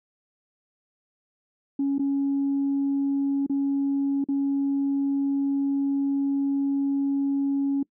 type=tone with dropouts; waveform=sine; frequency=277.7 Hz; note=C#4; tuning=3 cents sharp; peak=-20 dBFS; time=1.79-7.83 s; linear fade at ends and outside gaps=5 ms; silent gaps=1.983-1.993 / 3.465-3.496 / 4.242-4.286 s; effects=noise-tail reverb RT60 0.1 s tail -24 dB re dry + tanh soft clip ceiling -18 dBFS